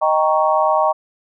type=chord; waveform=sine; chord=Eb dominant seventh; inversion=none; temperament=equal; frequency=622.3 / 784 / 932.3 / 1108.7 Hz; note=Eb5 / G5 / Bb5 / Db6; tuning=0 / 0 / 0 / 0 cents; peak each=-17 / -19 / -19 / -19 dBFS; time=0.01-0.93 s; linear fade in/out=20 ms; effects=none